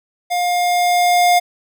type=tone with level ramp; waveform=square; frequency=709 Hz; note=F5; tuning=26 cents sharp; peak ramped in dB=-17 to -10 dBFS; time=0.3-1.4 s; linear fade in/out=20 ms; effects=none